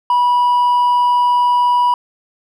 sine tone with hard clipping, 977 Hz, B5, 19 cents flat, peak -11 dBFS, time 0.1-1.94 s, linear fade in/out 2 ms, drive 2 dB, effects none

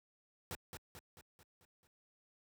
pink noise with echo, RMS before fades -43 dBFS, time 0.51-0.55 s, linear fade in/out 0 ms, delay 220 ms, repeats 6, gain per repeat -5 dB, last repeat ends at 1.87 s, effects high-pass 60 Hz 12 dB/octave

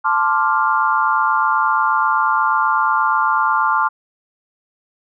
sine chord, D minor seventh, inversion second, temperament equal, 880 / 1046.5 / 1174.7 / 1396.9 Hz, A5 / C6 / D6 / F6, 0 / 0 / 0 / 0 cents, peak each -19 dBFS, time 0.04-3.89 s, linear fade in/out 20 ms, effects none

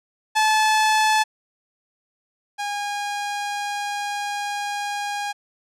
sawtooth tone pair in turn, 866 / 817.4 Hz, A5 / G#5, -28 / -28 cents, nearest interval minor second, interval 100 cents, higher first, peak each -12 / -21 dBFS, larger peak first, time 0.35-1.24 / 2.58-5.33 s, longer second, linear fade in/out 20 ms, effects low-pass 9000 Hz 12 dB/octave

